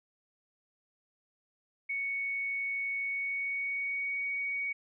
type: tone with pitch glide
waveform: sine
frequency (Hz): 2222 to 2243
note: C#7 to C#7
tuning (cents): +4 to +20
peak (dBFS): -31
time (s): 1.89-4.73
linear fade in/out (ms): 10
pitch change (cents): +16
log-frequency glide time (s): 3.01-4.22
effects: none